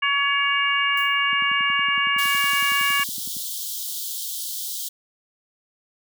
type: harmonic tone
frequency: 563 Hz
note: C#5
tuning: 27 cents sharp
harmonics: 2 / 3 / 4 / 5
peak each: -24 / -24 / -24 / -24 dBFS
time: 0.02-3.04 s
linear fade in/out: 10 ms
type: noise with exponential decay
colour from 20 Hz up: violet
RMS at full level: -35 dBFS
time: 0.97-1.28 s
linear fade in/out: 5 ms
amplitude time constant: 66 ms
type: click train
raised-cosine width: 5 ms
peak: -19 dBFS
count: 23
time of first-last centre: 1.33-3.367 s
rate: 10.8 Hz
type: high-pass noise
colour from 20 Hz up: white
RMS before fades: -30 dBFS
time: 2.18-4.89 s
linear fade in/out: 10 ms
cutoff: 3100 Hz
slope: 96 dB/octave
effects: high-pass 300 Hz 12 dB/octave